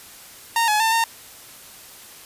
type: tone with pitch steps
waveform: sawtooth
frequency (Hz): 922 / 847 / 896 / 914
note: A#5 / G#5 / A5 / A#5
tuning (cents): -19 / +34 / +31 / -34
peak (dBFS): -13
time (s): 0.56-1.04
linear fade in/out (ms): 2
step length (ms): 120
effects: white hiss -43 dBFS RMS until 2.25 s + resampled to 32000 Hz